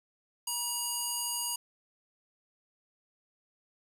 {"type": "tone with band-pass filter", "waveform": "square", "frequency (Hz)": 957, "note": "A#5", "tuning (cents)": 45, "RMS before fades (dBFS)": -34, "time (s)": [0.47, 1.56], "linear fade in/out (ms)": 5, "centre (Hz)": 9700, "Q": 1.4, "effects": ["9-bit"]}